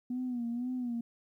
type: tone with vibrato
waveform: sine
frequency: 243.9 Hz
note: B3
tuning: 21 cents flat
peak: -31 dBFS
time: 0.1-1.01 s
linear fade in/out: 5 ms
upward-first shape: sine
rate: 2 Hz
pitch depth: 74 cents each way
effects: tanh soft clip ceiling -28 dBFS + 12-bit